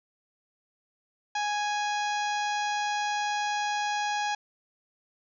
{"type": "harmonic tone with a mistuned harmonic", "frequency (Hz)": 830.6, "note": "G#5", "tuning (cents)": 0, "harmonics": [1, 2, 3, 4, 5, 6, 7, 8], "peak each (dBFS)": [-28, -34, -38, -40, -42, -44, -45, -46], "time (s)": [1.35, 4.35], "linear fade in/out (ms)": 5, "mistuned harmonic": 5, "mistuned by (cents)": -27, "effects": []}